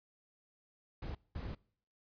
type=noise bursts at uneven times; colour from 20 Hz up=brown; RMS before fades=-42 dBFS; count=2; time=1.02-1.15 / 1.35-1.55 s; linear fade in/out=5 ms; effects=noise-tail reverb RT60 0.6 s tail -25 dB re dry + resampled to 11025 Hz